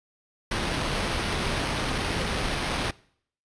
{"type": "noise with sample-and-hold", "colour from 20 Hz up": "pink", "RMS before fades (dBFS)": -28, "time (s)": [0.51, 2.91], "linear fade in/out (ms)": 5, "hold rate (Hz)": 7350, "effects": ["noise-tail reverb RT60 0.6 s tail -22 dB re dry", "resampled to 22050 Hz"]}